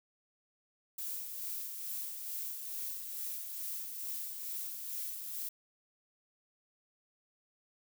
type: noise with tremolo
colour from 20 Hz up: violet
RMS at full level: -39 dBFS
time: 0.98-5.49 s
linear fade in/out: 5 ms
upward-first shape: sine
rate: 2.3 Hz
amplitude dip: 40%
effects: none